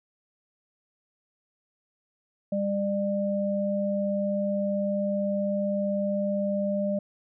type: tone pair together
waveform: sine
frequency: 200.1 / 598.7 Hz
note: G3 / D5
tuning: +36 / +33 cents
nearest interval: octave + perfect fifth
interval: 1897 cents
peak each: -27 dBFS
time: 2.52-6.99 s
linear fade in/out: 5 ms
effects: none